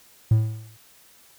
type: tone with exponential decay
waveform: triangle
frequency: 110 Hz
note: A2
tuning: in tune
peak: -9 dBFS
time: 0.31-0.77 s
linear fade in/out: 5 ms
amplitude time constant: 98 ms
effects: tanh soft clip ceiling -7 dBFS + white hiss -54 dBFS RMS until 1.38 s